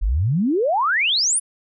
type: exponential sweep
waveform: sine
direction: up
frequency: 41.2 to 10340 Hz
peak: -16 dBFS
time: 0.01-1.4 s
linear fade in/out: 20 ms
effects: none